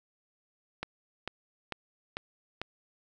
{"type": "click train", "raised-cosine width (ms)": 0.3, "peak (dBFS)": -18, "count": 5, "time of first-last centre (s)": [0.83, 2.616], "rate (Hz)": 2.24, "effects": []}